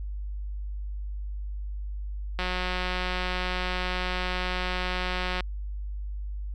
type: click train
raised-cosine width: 0.3 ms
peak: -14 dBFS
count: 550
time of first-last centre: 2.39-5.406 s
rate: 182 Hz
effects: added 50 Hz sine -31 dBFS peak until 6.54 s